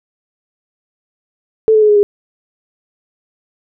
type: tone with pitch steps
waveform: sine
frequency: 440 / 431.9 / 424 / 416.3 / 408.6 Hz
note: A4 / A4 / G#4 / G#4 / G#4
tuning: 0 / -32 / +36 / +4 / -28 cents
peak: -6 dBFS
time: 1.68-2.03 s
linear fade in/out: 0 ms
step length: 70 ms
effects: none